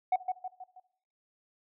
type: tone with echo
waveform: sine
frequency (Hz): 740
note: F#5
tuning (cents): 0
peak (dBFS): -20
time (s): 0.12-0.16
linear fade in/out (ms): 5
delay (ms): 160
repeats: 4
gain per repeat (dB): -7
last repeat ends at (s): 0.8
effects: noise-tail reverb RT60 0.7 s tail -18 dB re dry + tanh soft clip ceiling -22 dBFS